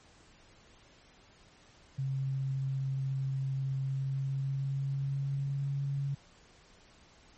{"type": "tone with pitch glide", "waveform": "sine", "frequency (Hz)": [134.7, 139.45], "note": ["C#3", "C#3"], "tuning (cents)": [-49, 11], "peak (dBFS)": -30, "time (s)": [1.98, 6.15], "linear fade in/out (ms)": 10, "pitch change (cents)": 60, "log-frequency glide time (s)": [3.81, 5.76], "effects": ["pink hiss -60 dBFS RMS until 7.37 s", "MP3 32 kbps"]}